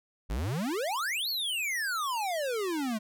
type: exponential two-way sweep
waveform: square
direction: up then down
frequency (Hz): 45.36 to 4551 to 207.4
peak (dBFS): -30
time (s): 0.29-2.99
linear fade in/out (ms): 20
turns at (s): 1.29
effects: none